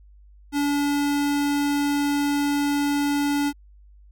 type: tone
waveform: square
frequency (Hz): 287.3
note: D4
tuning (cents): -38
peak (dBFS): -21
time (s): 0.52-3.53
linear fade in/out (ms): 50
effects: added 50 Hz sine -47 dBFS peak until 4.11 s